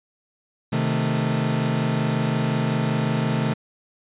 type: chord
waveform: 40% pulse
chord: A diminished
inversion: first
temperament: equal with one note detuned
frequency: 130.06 / 155.56 / 220 Hz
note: C3 / Eb3 / A3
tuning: -10 / 0 / 0 cents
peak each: -24 dBFS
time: 0.72-3.54 s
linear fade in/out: 10 ms
effects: resampled to 8000 Hz